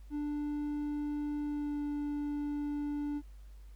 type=tone with pitch glide; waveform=triangle; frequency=294.3 to 291.9 Hz; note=D4 to D4; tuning=+4 to -10 cents; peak=-31 dBFS; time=0.1-3.22 s; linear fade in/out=50 ms; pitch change=-14 cents; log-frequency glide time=1.42-1.8 s; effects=added 50 Hz sine -48 dBFS peak until 3.75 s + pink hiss -69 dBFS RMS until 3.75 s